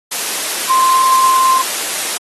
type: tone in noise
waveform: sine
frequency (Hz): 1046.5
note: C6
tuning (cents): 0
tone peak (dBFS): -9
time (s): 0.69-1.62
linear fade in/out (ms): 10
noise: white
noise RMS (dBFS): -19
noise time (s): 0.11-2.18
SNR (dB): +7
effects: high-pass 300 Hz 12 dB/octave + AAC 32 kbps